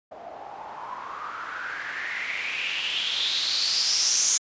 blue noise with low-pass filter sweep, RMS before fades -28 dBFS, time 0.11-4.38 s, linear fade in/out 10 ms, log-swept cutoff 650 to 6700 Hz, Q 5.8, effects resampled to 16000 Hz

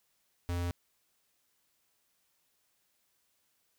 square tone, 87.31 Hz, F2, in tune, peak -32 dBFS, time 0.49-0.71 s, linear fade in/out 0 ms, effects white hiss -75 dBFS RMS until 3.78 s

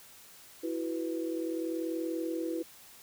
sine chord, E suspended second, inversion none, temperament equal, 329.6 / 370 / 493.9 Hz, E4 / F#4 / B4, 0 / 0 / 0 cents, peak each -33 / -39 / -38 dBFS, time 0.63-2.63 s, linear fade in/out 10 ms, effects white hiss -54 dBFS RMS until 3.02 s

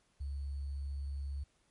sine tone with sample-and-hold, 69.8 Hz, C#2, 13 cents sharp, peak -36 dBFS, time 0.2-1.44 s, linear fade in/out 10 ms, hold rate 4410 Hz, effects pink hiss -73 dBFS RMS until 1.7 s + MP3 48 kbps

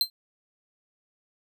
45% pulse tone with exponential decay, 4127 Hz, C8, 25 cents flat, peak -15 dBFS, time 0.01-0.1 s, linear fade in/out 1 ms, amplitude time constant 18 ms, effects none

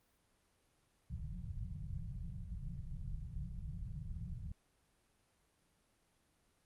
pink low-pass noise, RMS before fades -44 dBFS, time 1.1-4.52 s, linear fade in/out 5 ms, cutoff 180 Hz, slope 96 dB/octave, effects pink hiss -75 dBFS RMS until 6.65 s + Opus 32 kbps

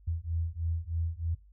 sine beating tone pair, 81.5 / 84.7 Hz, E2 / E2, -19 / +48 cents, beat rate 3.2 Hz, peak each -33 / -33 dBFS, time 0.07-1.35 s, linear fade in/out 10 ms, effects noise-tail reverb RT60 0.2 s tail -19 dB re dry + added 50 Hz sine -54 dBFS peak until 1.52 s

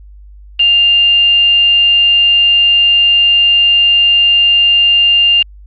sine tone with quantisation, 2800 Hz, F7, 4 cents sharp, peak -6 dBFS, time 0.59-5.43 s, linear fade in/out 10 ms, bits 3, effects added 50 Hz sine -33 dBFS peak until 5.66 s + resampled to 11025 Hz

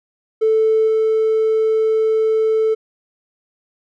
triangle tone with level steps, 440 Hz, A4, in tune, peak -8 / -10 dBFS, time 0.41-2.75 s, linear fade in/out 20 ms, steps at 0.87 s, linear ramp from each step 10 ms, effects tanh soft clip ceiling -9 dBFS

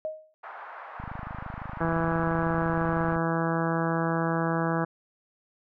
sine tone with exponential decay, 625 Hz, D#5, 8 cents sharp, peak -26 dBFS, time 0.05-0.34 s, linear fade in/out 0 ms, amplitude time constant 63 ms
white band-pass noise, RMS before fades -42 dBFS, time 0.43-3.16 s, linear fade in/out 10 ms, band 670 to 1400 Hz, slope 24 dB/octave
click train, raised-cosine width 5 ms, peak -26 dBFS, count 57, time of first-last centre 1-3.162 s, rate 25.9 Hz
harmonic tone, 165.1 Hz, E3, 3 cents sharp, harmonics 1 / 2 / 3 / 4 / 5 / 6 / 7 / 8 / 9 / 10, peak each -28 / -31 / -33 / -34 / -35 / -36 / -36 / -37 / -38 / -38 dBFS, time 1.8-4.85 s, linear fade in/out 10 ms
effects none

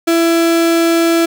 35% pulse tone, 333.6 Hz, E4, 21 cents sharp, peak -8 dBFS, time 0.07-1.26 s, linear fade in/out 10 ms, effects none

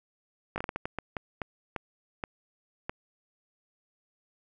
slowing click train, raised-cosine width 0.5 ms, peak -17 dBFS, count 13, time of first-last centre 0.56-2.895 s, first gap 19 ms, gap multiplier 1.38, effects none

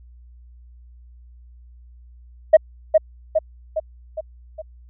sine tone with echo, 630 Hz, D#5, 21 cents sharp, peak -3 dBFS, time 2.53-2.57 s, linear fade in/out 10 ms, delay 410 ms, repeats 5, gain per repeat -5 dB, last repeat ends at 4.62 s, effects tanh soft clip ceiling -3 dBFS + added 60 Hz sine -43 dBFS peak until 4.89 s

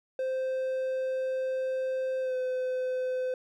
triangle tone with pitch glide, 521 to 510.6 Hz, C5 to C5, -7 to -42 cents, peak -26 dBFS, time 0.19-3.34 s, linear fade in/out 2 ms, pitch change -35 cents, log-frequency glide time 2.21-2.35 s, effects none

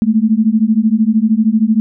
sine beating tone pair, 212.9 / 225.9 Hz, G#3 / A3, +43 / +46 cents, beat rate 13 Hz, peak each -12 dBFS, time 0.02-1.8 s, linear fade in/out 0 ms, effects none

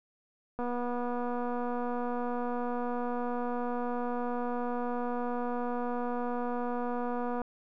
click train, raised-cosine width 1 ms, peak -22 dBFS, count 1660, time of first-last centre 0.59-7.417 s, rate 243 Hz, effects none

